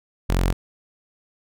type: tone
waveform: sawtooth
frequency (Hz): 44.64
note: F1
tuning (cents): +39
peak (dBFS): -14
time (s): 0.29-0.53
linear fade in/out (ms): 10
effects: none